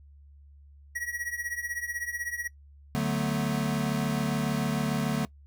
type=tone with tremolo; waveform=square; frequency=1914 Hz; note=A#6; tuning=45 cents sharp; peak=-29 dBFS; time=0.95-2.48 s; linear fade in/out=10 ms; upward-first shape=triangle; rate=16 Hz; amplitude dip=85%
type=chord; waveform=square; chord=B minor seventh; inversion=first; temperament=equal; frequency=146.83 / 185 / 220 / 246.9 Hz; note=D3 / F#3 / A3 / B3; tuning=0 / 0 / 0 / 0 cents; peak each=-31 / -34 / -31 / -35 dBFS; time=2.95-5.25 s; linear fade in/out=0 ms
effects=noise-tail reverb RT60 0.1 s tail -21 dB re dry + added 71 Hz sine -50 dBFS peak until 5.46 s